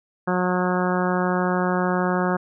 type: harmonic tone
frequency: 181.3 Hz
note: F#3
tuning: 35 cents flat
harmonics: 1 / 2 / 3 / 4 / 5 / 6 / 7 / 8 / 9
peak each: -23 / -26 / -28 / -29 / -30 / -31 / -31 / -32 / -33 dBFS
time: 0.27-2.37 s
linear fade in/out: 10 ms
effects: none